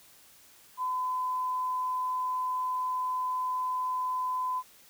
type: tone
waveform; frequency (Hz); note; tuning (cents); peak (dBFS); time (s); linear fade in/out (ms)
sine; 1013; B5; +44; -28; 0.77-4.63; 50
effects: white hiss -57 dBFS RMS until 4.89 s